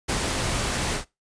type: noise with ADSR envelope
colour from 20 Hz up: pink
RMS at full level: -24 dBFS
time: 0.08-1.05 s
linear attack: 17 ms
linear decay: 75 ms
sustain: -2 dB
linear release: 110 ms
effects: noise-tail reverb RT60 0.2 s tail -19 dB re dry + resampled to 22050 Hz